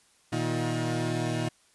30% pulse tone cluster, 119.4 / 158.3 / 316.7 / 356.5 Hz, A#2 / D#3 / D#4 / F4, +42 / +30 / +31 / +36 cents, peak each -28 / -31 / -32 / -32 dBFS, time 0.32-1.49 s, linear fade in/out 10 ms, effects white hiss -63 dBFS RMS until 1.74 s + resampled to 24000 Hz

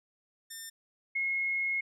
5% pulse / sine tone pair in turn, 1800 / 2164 Hz, A6 / C#7, +39 / -42 cents, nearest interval minor third, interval 319 cents, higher second, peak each -29 / -28 dBFS, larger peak second, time 0.5-0.7 / 1.15-1.81 s, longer second, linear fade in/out 10 ms, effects low-pass 12000 Hz 12 dB/octave

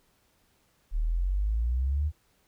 sine exponential sweep, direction up, 36.71 to 78.2 Hz, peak -24 dBFS, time 0.91-2.12 s, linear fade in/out 50 ms, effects pink hiss -68 dBFS RMS until 2.47 s

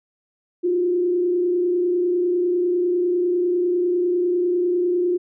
sine tone with frequency modulation, 354.9 Hz, F4, 28 cents sharp, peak -17 dBFS, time 0.63-5.18 s, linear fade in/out 20 ms, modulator 30 Hz, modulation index 0.44, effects none

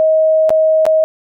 sine tone with dropouts, 632 Hz, D#5, 27 cents sharp, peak -8 dBFS, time 0-1.04 s, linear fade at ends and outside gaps 0 ms, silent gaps 0.494-0.504 / 0.854-0.865 s, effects none

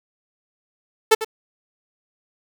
sawtooth tone with echo, 440 Hz, A4, in tune, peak -6 dBFS, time 1.11-1.15 s, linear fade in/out 10 ms, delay 98 ms, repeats 1, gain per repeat -13 dB, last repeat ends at 1.248 s, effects 7-bit

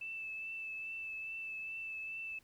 sine tone with vibrato, 2637 Hz, E7, in tune, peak -40 dBFS, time 0.01-2.39 s, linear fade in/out 5 ms, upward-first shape triangle, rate 2.4 Hz, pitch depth 22 cents each way, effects pink hiss -69 dBFS RMS until 2.43 s

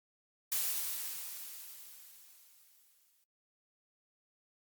blue noise with exponential decay, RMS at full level -32 dBFS, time 0.52-3.24 s, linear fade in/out 0 ms, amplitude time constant 590 ms, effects noise-tail reverb RT60 0.2 s tail -24 dB re dry + Opus 48 kbps

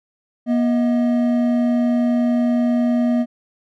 triangle tone pair together, 240.4 / 631 Hz, B3 / D#5, -46 / +24 cents, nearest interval octave + perfect fourth, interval 1670 cents, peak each -13 / -23 dBFS, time 0.46-3.26 s, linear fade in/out 50 ms, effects none

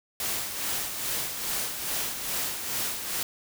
white noise with tremolo, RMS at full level -29 dBFS, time 0.2-3.23 s, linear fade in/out 2 ms, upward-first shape sine, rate 2.4 Hz, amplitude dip 50%, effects none

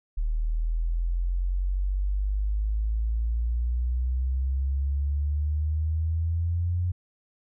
sine exponential sweep, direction up, 38.18 to 89.7 Hz, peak -23 dBFS, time 0.17-6.92 s, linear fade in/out 10 ms, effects none

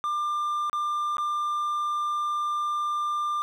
triangle tone with dropouts, 1194 Hz, D6, 28 cents sharp, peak -23 dBFS, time 0.04-3.42 s, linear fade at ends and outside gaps 0 ms, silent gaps 0.697-0.73 / 1.169-1.182 s, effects none

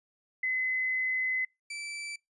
sine / sawtooth tone pair in turn, 2033 / 2325 Hz, B6 / D7, +50 / -18 cents, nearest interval major second, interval 232 cents, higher second, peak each -27 / -33 dBFS, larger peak first, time 0.43-1.45 / 1.7-2.16 s, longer first, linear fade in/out 5 ms, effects noise-tail reverb RT60 0.2 s tail -25 dB re dry + resampled to 24000 Hz

